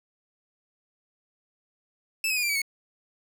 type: tone with pitch steps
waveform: sawtooth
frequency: 2634 / 2541 / 2452 / 2366 / 2282 / 2202 Hz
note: E7 / D#7 / D#7 / D7 / C#7 / C#7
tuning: -2 / +36 / -26 / +12 / +50 / -12 cents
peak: -21 dBFS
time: 2.24-2.618 s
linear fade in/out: 2 ms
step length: 63 ms
effects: none